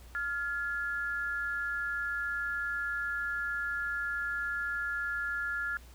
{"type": "tone pair together", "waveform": "sine", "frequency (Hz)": [1399.9, 1700], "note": ["F6", "G#6"], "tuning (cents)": [4, 40], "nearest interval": "minor third", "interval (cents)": 336, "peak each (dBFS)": [-33, -35], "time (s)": [0.15, 5.77], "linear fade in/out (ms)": 0, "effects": ["added 60 Hz sine -50 dBFS peak until 5.94 s", "pink hiss -58 dBFS RMS until 5.94 s"]}